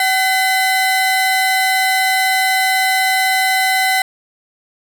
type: tone pair together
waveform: 35% pulse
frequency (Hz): 760 / 2029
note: F#5 / B6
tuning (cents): +46 / +46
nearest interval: octave + perfect fourth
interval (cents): 1700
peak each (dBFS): -14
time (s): 0-4.02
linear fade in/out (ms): 2
effects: none